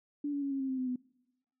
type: tone with pitch steps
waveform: sine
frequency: 290 / 284 / 278.2 / 272.5 / 266.9 / 261.4 / 256 / 250.7 Hz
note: D4 / C#4 / C#4 / C#4 / C4 / C4 / C4 / B3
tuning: -22 / +42 / +6 / -29 / +35 / -1 / -38 / +26 cents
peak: -31 dBFS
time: 0.24-0.96 s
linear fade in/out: 5 ms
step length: 90 ms
effects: noise-tail reverb RT60 1.0 s tail -24 dB re dry